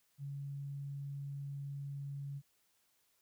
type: tone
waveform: sine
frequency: 140.5 Hz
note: C#3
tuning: 24 cents sharp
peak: -40 dBFS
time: 0.18-2.42 s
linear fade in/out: 50 ms
effects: white hiss -75 dBFS RMS until 3.21 s